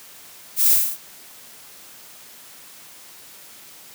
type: noise with echo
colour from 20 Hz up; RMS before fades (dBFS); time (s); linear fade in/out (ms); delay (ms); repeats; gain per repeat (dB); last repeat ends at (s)
violet; -17; 0.56-0.78; 50; 49; 4; -3; 0.976
effects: white hiss -44 dBFS RMS until 3.94 s + high-pass 100 Hz 12 dB/octave